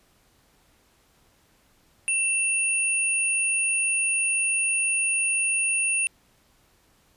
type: tone pair together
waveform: sine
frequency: 2679 / 9547 Hz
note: E7 / D9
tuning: +27 / +27 cents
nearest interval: octave + minor seventh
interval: 2200 cents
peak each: -24 dBFS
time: 2.08-6.07 s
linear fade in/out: 0 ms
effects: pink hiss -62 dBFS RMS until 7.16 s + resampled to 32000 Hz